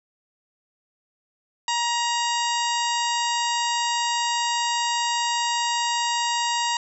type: harmonic tone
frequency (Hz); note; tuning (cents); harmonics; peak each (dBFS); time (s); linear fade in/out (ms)
945; A#5; +23; 1 / 2 / 3 / 4 / 5 / 6 / 7 / 8; -24 / -31 / -30 / -32 / -33 / -37 / -36 / -32; 1.68-6.77; 2
effects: none